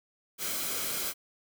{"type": "noise with comb filter", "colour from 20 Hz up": "white", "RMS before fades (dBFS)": -33, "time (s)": [0.38, 1.14], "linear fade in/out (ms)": 50, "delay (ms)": 1.1, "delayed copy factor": -0.5, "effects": []}